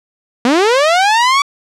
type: linear sweep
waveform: sawtooth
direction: up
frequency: 229.5 to 1152 Hz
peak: -5 dBFS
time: 0.45-1.42 s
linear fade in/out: 2 ms
effects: low-pass 6000 Hz 12 dB/octave